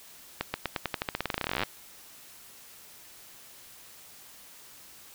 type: accelerating click train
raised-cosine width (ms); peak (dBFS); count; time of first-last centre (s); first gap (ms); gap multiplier
0.3; -12; 28; 0.41-1.634; 130; 0.9
effects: white hiss -51 dBFS RMS until 5.14 s